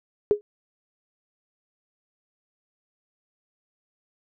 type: tone with exponential decay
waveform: sine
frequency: 415.3 Hz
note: G#4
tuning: in tune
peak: -11 dBFS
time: 0.31-0.41 s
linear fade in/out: 0 ms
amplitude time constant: 21 ms
effects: none